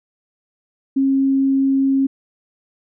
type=tone; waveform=sine; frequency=270.5 Hz; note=C#4; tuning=42 cents flat; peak=-13 dBFS; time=0.96-2.07 s; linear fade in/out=10 ms; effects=none